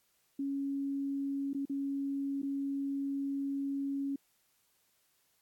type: tone with dropouts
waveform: sine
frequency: 277.2 Hz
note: C#4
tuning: in tune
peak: -32 dBFS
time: 0.39-4.16 s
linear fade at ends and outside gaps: 5 ms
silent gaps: 1.533-1.546 / 1.654-1.696 / 2.419-2.429 s
effects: white hiss -73 dBFS RMS until 5.41 s + AAC 64 kbps